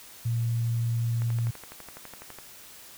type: tone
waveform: sine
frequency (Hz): 116.54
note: A#2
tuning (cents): 0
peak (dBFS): -24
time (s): 0.25-1.51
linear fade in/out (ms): 10
type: click train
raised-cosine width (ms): 0.5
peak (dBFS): -27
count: 15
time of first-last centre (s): 1.22-2.387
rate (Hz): 12
effects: white hiss -48 dBFS RMS until 2.97 s